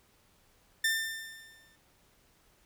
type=tone with exponential decay; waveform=sawtooth; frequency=1793 Hz; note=A6; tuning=32 cents sharp; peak=-21 dBFS; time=0.84-1.76 s; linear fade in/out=5 ms; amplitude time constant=200 ms; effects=pink hiss -66 dBFS RMS until 2.65 s